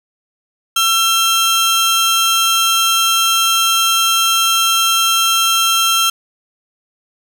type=tone pair together; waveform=sawtooth; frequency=1345 / 3196 Hz; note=E6 / G7; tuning=+34 / +33 cents; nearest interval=octave + minor third; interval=1499 cents; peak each=-11 dBFS; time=0.76-6.1 s; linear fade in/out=5 ms; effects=none